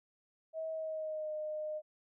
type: tone with pitch glide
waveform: sine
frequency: 641 to 613.1 Hz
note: E5 to D#5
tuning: -49 to -26 cents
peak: -36 dBFS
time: 0.53-1.82 s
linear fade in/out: 50 ms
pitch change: -77 cents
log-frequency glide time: 0.7-1.33 s
effects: none